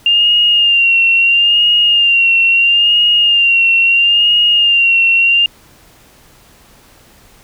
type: tone with vibrato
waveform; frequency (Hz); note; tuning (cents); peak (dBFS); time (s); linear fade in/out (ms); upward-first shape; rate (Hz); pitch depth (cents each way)
sine; 2794; F7; 0; -7; 0.06-5.46; 2; sine; 0.75; 46
effects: pink hiss -45 dBFS RMS until 7.43 s